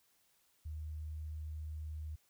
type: tone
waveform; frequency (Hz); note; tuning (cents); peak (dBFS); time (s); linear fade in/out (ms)
sine; 77.1; D#2; -15; -40; 0.65-2.16; 10
effects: white hiss -73 dBFS RMS until 2.29 s